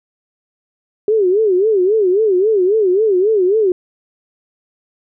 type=tone with vibrato; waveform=sine; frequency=400 Hz; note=G4; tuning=35 cents sharp; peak=-10 dBFS; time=1.08-3.72 s; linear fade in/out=2 ms; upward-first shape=sine; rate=3.7 Hz; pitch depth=190 cents each way; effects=none